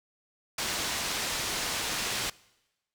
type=low-pass noise; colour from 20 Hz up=white; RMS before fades=-32 dBFS; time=0.58-2.3 s; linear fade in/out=5 ms; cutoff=6300 Hz; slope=12 dB/octave; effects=noise-tail reverb RT60 1.0 s tail -23 dB re dry